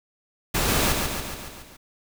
pink noise with echo, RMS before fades -23 dBFS, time 0.54-0.93 s, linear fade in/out 10 ms, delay 140 ms, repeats 6, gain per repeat -4 dB, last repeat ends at 1.77 s, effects none

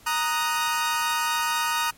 sawtooth chord, D# minor, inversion second, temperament equal, 932.3 / 1244.5 / 1480 Hz, A#5 / D#6 / F#6, 0 / 0 / 0 cents, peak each -22 / -23 / -27 dBFS, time 0.06-1.91 s, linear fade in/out 10 ms, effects pink hiss -53 dBFS RMS until 1.97 s + MP3 64 kbps

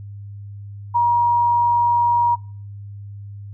sine tone, 952 Hz, A#5, 36 cents sharp, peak -13 dBFS, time 0.94-2.36 s, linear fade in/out 20 ms, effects noise-tail reverb RT60 0.5 s tail -24 dB re dry + added 101 Hz sine -32 dBFS peak until 3.53 s

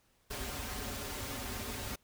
pink noise with comb filter, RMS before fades -40 dBFS, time 0.3-1.96 s, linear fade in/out 10 ms, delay 6.1 ms, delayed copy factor -0.85, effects pink hiss -71 dBFS RMS until 2.03 s

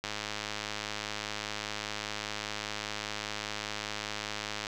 click train, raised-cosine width 0.2 ms, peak -17 dBFS, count 487, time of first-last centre 0.04-4.669 s, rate 105 Hz, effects none

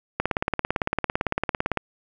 click train, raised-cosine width 0.5 ms, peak -7 dBFS, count 29, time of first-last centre 0.2-1.773 s, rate 17.8 Hz, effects none

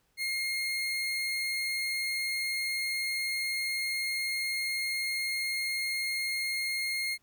30% pulse tone, 2136 Hz, C7, 35 cents sharp, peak -27 dBFS, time 0.17-7.18 s, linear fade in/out 50 ms, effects pink hiss -72 dBFS RMS until 7.22 s

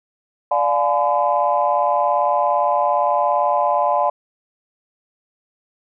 sine chord, D diminished seventh, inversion none, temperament just, 587.3 / 704.8 / 845.8 / 1014.9 Hz, D5 / F5 / Ab5 / Cb6, 0 / +16 / +31 / +47 cents, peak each -20 dBFS, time 0.51-4.1 s, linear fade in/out 5 ms, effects tanh soft clip ceiling -4 dBFS

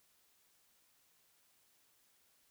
silence, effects white hiss -72 dBFS RMS until 2.5 s

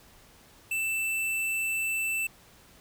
sine tone with hard clipping, 2657 Hz, E7, 13 cents sharp, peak -28 dBFS, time 0.71-2.27 s, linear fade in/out 5 ms, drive 18 dB, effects pink hiss -56 dBFS RMS until 2.8 s

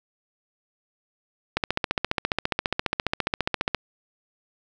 click train, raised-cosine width 0.3 ms, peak -6 dBFS, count 33, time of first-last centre 1.57-3.747 s, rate 14.7 Hz, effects none

